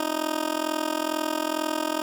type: tone with amplitude modulation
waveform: 15% pulse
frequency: 311.1 Hz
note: D#4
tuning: in tune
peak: -15 dBFS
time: 0-2.02 s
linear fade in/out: 2 ms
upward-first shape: sine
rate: 42.2 Hz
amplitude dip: 90%
effects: none